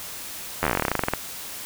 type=slowing click train; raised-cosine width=0.5 ms; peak=-6 dBFS; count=20; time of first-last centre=0.63-1.136 s; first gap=11 ms; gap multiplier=1.09; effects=white hiss -36 dBFS RMS until 1.65 s